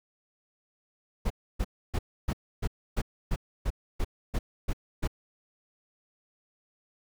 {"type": "noise bursts", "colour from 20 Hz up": "brown", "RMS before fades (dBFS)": -27, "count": 12, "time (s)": [1.25, 5.076], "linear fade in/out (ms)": 10, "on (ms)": 53, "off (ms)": 290, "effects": []}